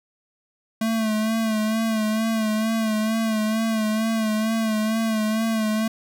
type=tone with vibrato; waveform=square; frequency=220 Hz; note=A3; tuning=in tune; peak=-21 dBFS; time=0.81-5.88 s; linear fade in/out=5 ms; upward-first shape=sine; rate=2.2 Hz; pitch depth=43 cents each way; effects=none